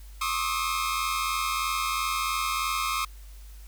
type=tone cluster; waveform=sawtooth; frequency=1078 / 1200 / 1283 Hz; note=C#6 / D6 / E6; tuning=-49 / +37 / -47 cents; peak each=-27 dBFS; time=0.21-3.05 s; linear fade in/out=5 ms; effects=added 50 Hz sine -42 dBFS peak until 3.67 s + white hiss -56 dBFS RMS until 3.67 s